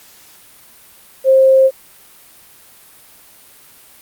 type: tone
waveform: sine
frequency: 530 Hz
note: C5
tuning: 22 cents sharp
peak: -6 dBFS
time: 1.24-1.71 s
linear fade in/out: 50 ms
effects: white hiss -44 dBFS RMS until 4.01 s + Opus 48 kbps